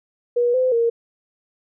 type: tone with pitch steps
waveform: sine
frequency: 482 / 512 / 465 Hz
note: B4 / C5 / A#4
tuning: -42 / -38 / -4 cents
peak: -15 dBFS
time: 0.36-0.9 s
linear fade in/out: 10 ms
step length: 180 ms
effects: none